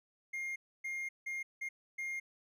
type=tone bursts at uneven times; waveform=triangle; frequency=2125 Hz; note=C7; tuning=26 cents sharp; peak=-35 dBFS; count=5; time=0.33-0.56 / 0.84-1.09 / 1.26-1.43 / 1.61-1.69 / 1.98-2.2 s; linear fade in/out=10 ms; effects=none